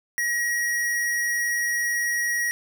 square tone, 1901 Hz, A#6, 33 cents sharp, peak -23 dBFS, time 0.18-2.51 s, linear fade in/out 0 ms, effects none

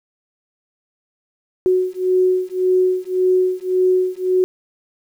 sine beating tone pair, 368.1 / 369.9 Hz, F#4 / F#4, -9 / 0 cents, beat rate 1.8 Hz, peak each -17 dBFS, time 1.66-4.44 s, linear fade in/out 0 ms, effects 8-bit

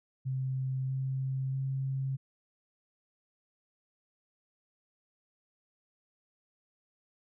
sine tone with pitch steps, 131.4 / 132.77 / 134.16 Hz, C3 / C3 / C3, +8 / +26 / +44 cents, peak -30 dBFS, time 0.25-2.17 s, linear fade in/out 20 ms, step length 640 ms, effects none

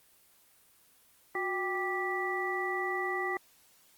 harmonic tone with a mistuned harmonic, 392 Hz, G4, in tune, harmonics 1 / 2 / 3 / 5, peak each -35 / -37 / -38 / -34 dBFS, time 1.35-3.37 s, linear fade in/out 2 ms, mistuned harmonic 1, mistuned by -120 cents, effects white hiss -63 dBFS RMS until 3.97 s + Opus 24 kbps

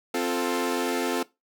sawtooth chord, F major, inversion second, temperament equal, 261.6 / 349.2 / 440 Hz, C4 / F4 / A4, 0 / 0 / 0 cents, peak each -25 dBFS, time 0.14-1.23 s, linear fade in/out 5 ms, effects noise-tail reverb RT60 0.2 s tail -19 dB re dry

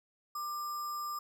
sine tone with sample-and-hold, 1189 Hz, D6, 21 cents sharp, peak -35 dBFS, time 0.35-1.19 s, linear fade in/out 5 ms, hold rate 6300 Hz, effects none

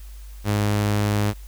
sawtooth tone, 103.8 Hz, G#2, in tune, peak -15 dBFS, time 0.44-1.34 s, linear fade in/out 50 ms, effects added 50 Hz sine -36 dBFS peak until 1.47 s + white hiss -52 dBFS RMS until 1.47 s

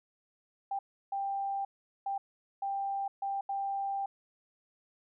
sine tone bursts at uneven times, 790 Hz, G5, 13 cents sharp, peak -31 dBFS, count 6, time 0.71-0.79 / 1.12-1.65 / 2.06-2.18 / 2.62-3.08 / 3.22-3.41 / 3.49-4.06 s, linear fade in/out 5 ms, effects none

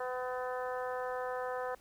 harmonic tone, 252.5 Hz, B3, 39 cents sharp, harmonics 2 / 3 / 4 / 5 / 6 / 7, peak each -37 / -41 / -43 / -45 / -47 / -48 dBFS, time 0-1.75 s, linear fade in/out 5 ms, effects pink hiss -63 dBFS RMS until 1.8 s

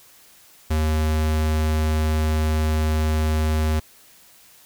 square tone, 77.78 Hz, D#2, in tune, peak -19 dBFS, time 0.7-3.8 s, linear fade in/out 10 ms, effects white hiss -51 dBFS RMS until 4.65 s

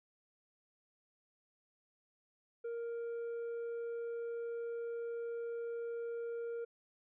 sine tone with tanh clipping, 466.9 Hz, A#4, 3 cents sharp, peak -39 dBFS, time 2.64-6.65 s, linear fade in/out 10 ms, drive 4 dB, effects none

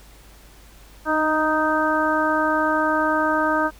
harmonic tone with a mistuned harmonic, 311.1 Hz, D#4, in tune, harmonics 1 / 2 / 3 / 4 / 5, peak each -24 / -24 / -24 / -24 / -24 dBFS, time 1.05-3.71 s, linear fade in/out 50 ms, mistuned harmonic 1, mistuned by -17 cents, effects added 50 Hz sine -46 dBFS peak until 3.79 s + pink hiss -50 dBFS RMS until 3.79 s

